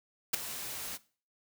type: noise with ADSR envelope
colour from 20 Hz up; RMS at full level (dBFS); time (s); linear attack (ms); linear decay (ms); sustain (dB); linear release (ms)
white; -24; 0.33-0.98; 13; 6; -16; 27
effects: noise-tail reverb RT60 0.4 s tail -19 dB re dry